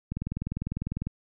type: click train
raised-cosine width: 5 ms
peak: -18 dBFS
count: 20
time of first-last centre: 0.12-1.07 s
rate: 20 Hz
effects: none